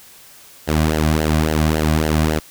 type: tone with flanger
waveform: sawtooth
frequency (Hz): 77.78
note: D#2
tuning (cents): 0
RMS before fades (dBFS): -17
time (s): 0.67-2.4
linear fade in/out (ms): 20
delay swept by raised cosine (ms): 0.82 to 2.32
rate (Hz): 3.6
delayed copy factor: -0.75
effects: white hiss -44 dBFS RMS until 2.5 s